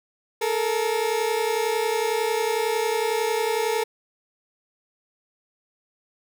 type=tone pair together; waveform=30% pulse; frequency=431.6 / 462.6 Hz; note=A4 / A#4; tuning=-33 / -13 cents; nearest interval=minor second; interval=120 cents; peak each=-22 dBFS; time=0.41-3.84 s; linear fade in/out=10 ms; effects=none